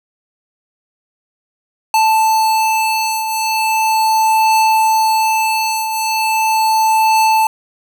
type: beating tone pair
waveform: square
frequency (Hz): 880 / 880.38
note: A5 / A5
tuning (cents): 0 / +1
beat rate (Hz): 0.38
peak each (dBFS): -13 / -20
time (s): 1.94-7.47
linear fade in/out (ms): 2
effects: none